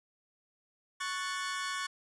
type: chord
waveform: sawtooth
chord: F# minor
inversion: second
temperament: equal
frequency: 1108.7 / 1480 / 1760 Hz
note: C#6 / F#6 / A6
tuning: 0 / 0 / 0 cents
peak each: -33 / -36 / -36 dBFS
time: 1-1.87 s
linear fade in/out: 10 ms
effects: resampled to 22050 Hz